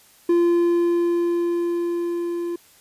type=tone with level ramp; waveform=triangle; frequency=344.6 Hz; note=F4; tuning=23 cents flat; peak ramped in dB=-12 to -22 dBFS; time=0.29-2.56 s; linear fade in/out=5 ms; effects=white hiss -53 dBFS RMS until 2.8 s + resampled to 32000 Hz